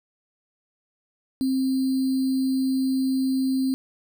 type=tone with sample-and-hold; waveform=sine; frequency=263.6 Hz; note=C4; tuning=13 cents sharp; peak=-20 dBFS; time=1.41-3.74 s; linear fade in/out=0 ms; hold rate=4410 Hz; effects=none